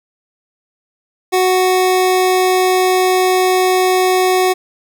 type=tone; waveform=25% pulse; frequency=370 Hz; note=F#4; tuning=in tune; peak=-7 dBFS; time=1.32-4.54 s; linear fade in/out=20 ms; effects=none